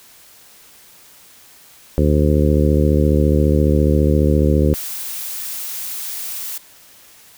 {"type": "harmonic tone", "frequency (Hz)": 74.6, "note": "D2", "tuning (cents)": 28, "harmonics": [1, 2, 3, 4, 5, 6, 7], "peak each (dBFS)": [-15, -18, -20, -21, -22, -23, -23], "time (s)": [1.98, 4.74], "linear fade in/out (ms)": 0}
{"type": "noise", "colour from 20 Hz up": "blue", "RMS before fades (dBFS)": -27, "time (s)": [4.74, 6.58], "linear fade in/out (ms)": 5}
{"effects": ["white hiss -46 dBFS RMS until 7.37 s"]}